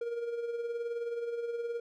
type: tone with tremolo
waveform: triangle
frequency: 470 Hz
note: A#4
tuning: 14 cents sharp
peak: -29 dBFS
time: 0.01-1.8 s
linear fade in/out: 5 ms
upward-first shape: sine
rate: 19 Hz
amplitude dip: 50%
effects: none